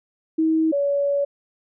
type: tone pair in turn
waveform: sine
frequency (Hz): 319.4 / 566.2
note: D#4 / C#5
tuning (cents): +45 / +37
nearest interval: minor seventh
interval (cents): 992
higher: second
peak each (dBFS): -16 / -18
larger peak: first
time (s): 0.38-0.72 / 0.72-1.25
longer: second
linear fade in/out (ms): 10
effects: none